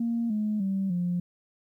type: tone with pitch steps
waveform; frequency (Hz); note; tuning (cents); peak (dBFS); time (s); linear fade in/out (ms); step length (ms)
sine; 232.9 / 212.3 / 193.6 / 176.51; A#3 / G#3 / G3 / F3; -1 / +38 / -21 / +19; -24; 0-1.2; 5; 300
effects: tanh soft clip ceiling -20 dBFS + 11-bit